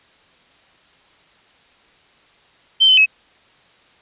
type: tone with pitch steps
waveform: sine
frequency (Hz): 3109 / 3050 / 2568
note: G7 / G7 / E7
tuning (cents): -15 / -48 / -46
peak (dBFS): -8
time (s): 2.8-3.061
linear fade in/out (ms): 20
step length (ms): 87
effects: white hiss -53 dBFS RMS until 4.01 s + resampled to 8000 Hz